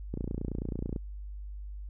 click train, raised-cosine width 3 ms, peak -21 dBFS, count 25, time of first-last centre 0.14-0.962 s, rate 29.2 Hz, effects added 50 Hz sine -38 dBFS peak until 1.89 s

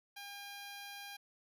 10% pulse tone, 806 Hz, G5, 48 cents sharp, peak -38 dBFS, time 0.16-1.17 s, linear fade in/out 10 ms, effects none

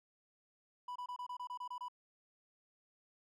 triangle tone bursts, 987.8 Hz, B5, in tune, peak -39 dBFS, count 10, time 0.88-1.884 s, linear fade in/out 5 ms, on 77 ms, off 26 ms, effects none

